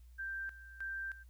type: tone with tremolo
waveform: sine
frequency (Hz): 1573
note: G6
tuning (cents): +6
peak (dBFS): -38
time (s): 0.18-1.24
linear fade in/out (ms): 20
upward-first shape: square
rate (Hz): 1.6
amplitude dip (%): 80
effects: added 60 Hz sine -54 dBFS peak until 1.29 s + white hiss -75 dBFS RMS until 1.29 s